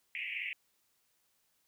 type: band-pass noise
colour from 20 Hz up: pink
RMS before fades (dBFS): -39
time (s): 0.15-0.53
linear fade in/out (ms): 2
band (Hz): 2000 to 2800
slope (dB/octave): 96
effects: white hiss -75 dBFS RMS until 1.67 s